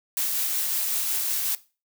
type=noise with tremolo; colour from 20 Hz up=blue; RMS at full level=-25 dBFS; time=0.17-1.55 s; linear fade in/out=2 ms; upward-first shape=triangle; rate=5.4 Hz; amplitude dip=25%; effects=noise-tail reverb RT60 0.3 s tail -17 dB re dry